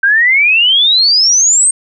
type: exponential sweep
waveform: sine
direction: up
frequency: 1556 to 8570 Hz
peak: -6 dBFS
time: 0.03-1.71 s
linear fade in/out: 5 ms
effects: none